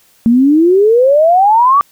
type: exponential sweep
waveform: sine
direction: up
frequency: 224.5 to 1179 Hz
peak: -5 dBFS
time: 0.26-1.81 s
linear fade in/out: 0 ms
effects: white hiss -50 dBFS RMS until 1.91 s